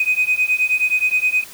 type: beating tone pair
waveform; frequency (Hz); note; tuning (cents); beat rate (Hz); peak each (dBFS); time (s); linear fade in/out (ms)
sine; 2500 / 2509.5; D#7 / D#7; +8 / +14; 9.5; -17; 0-1.44; 5
effects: tanh soft clip ceiling -9 dBFS + white hiss -39 dBFS RMS until 1.53 s